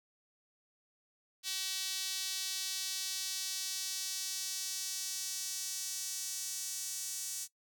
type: tone with high-pass filter sweep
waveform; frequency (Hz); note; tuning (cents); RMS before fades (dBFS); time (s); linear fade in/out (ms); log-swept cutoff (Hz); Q
sawtooth; 380; F#4; +46; -39; 1.43-7.48; 50; 4000 to 6800; 1.6
effects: noise-tail reverb RT60 0.1 s tail -18 dB re dry